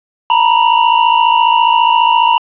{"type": "tone pair together", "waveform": "square", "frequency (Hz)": [918, 972.7], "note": ["A#5", "B5"], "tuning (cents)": [-27, -27], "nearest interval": "minor second", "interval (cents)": 100, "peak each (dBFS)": -11, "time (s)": [0.3, 2.38], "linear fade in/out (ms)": 2, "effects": ["resampled to 8000 Hz", "7-bit"]}